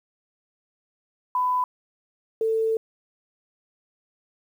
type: tone pair in turn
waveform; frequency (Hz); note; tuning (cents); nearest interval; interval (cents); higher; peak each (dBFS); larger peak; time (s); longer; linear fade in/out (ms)
sine; 1000 / 445.4; B5 / A4; +21 / +21; octave + major second; 1400; first; -20; neither; 1.35-1.64 / 2.41-2.77; second; 2
effects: 9-bit